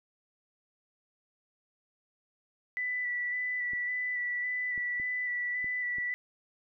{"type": "tone with vibrato", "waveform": "sine", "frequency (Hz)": 1975.5, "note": "B6", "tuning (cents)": 0, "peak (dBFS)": -30, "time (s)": [2.77, 6.14], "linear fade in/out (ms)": 0, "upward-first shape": "square", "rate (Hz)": 1.8, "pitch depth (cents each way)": 15}
{"type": "clicks", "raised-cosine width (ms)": 3, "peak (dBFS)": -36, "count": 5, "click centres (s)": [3.734, 4.778, 4.999, 5.644, 5.984]}
{"effects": []}